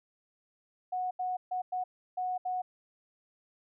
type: tone bursts at uneven times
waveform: sine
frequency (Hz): 734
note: F#5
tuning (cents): -14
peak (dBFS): -30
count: 6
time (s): 0.92-1.11 / 1.19-1.37 / 1.51-1.62 / 1.72-1.84 / 2.17-2.38 / 2.45-2.62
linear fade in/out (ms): 10
effects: none